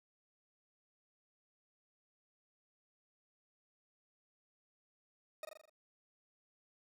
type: tone with echo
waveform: 40% pulse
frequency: 622.3 Hz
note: D#5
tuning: in tune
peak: -40 dBFS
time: 5.43-5.45 s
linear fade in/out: 2 ms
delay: 41 ms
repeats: 6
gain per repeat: -4 dB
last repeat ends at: 5.696 s
effects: none